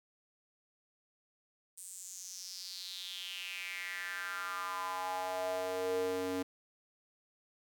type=tone with high-pass filter sweep; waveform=square; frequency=92.5 Hz; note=F#2; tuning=in tune; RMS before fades=-39 dBFS; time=1.77-6.43 s; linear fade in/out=10 ms; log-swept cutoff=8800 to 330 Hz; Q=4.9; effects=none